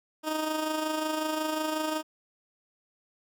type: tone with amplitude modulation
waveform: 15% pulse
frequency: 311.1 Hz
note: D#4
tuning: in tune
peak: -20 dBFS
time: 0.23-2.03 s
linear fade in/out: 50 ms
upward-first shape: sine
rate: 25.5 Hz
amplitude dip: 45%
effects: none